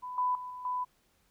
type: tone with level steps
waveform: sine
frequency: 998 Hz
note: B5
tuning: 18 cents sharp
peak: -37 / -26 / -38 / -40 / -30 dBFS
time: 0.02-0.85 s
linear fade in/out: 20 ms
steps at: 0.18 / 0.35 / 0.5 / 0.65 s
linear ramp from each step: 2 ms
effects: pink hiss -70 dBFS RMS until 1.3 s